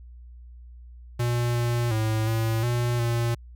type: tone with pitch steps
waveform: square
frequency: 120.1 / 119.4 / 109.8 / 112.5 / 120.5 / 117.7 Hz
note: B2 / A#2 / A2 / A2 / B2 / A#2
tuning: -48 / +42 / -3 / +39 / -42 / +17 cents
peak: -23 dBFS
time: 1.19-3.35 s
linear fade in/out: 10 ms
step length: 360 ms
effects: added 60 Hz sine -42 dBFS peak until 3.55 s